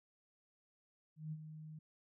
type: tone with ADSR envelope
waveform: sine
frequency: 155.4 Hz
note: D#3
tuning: 2 cents flat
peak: -39 dBFS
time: 1.16-1.79 s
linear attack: 160 ms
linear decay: 47 ms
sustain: -9 dB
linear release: 6 ms
effects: none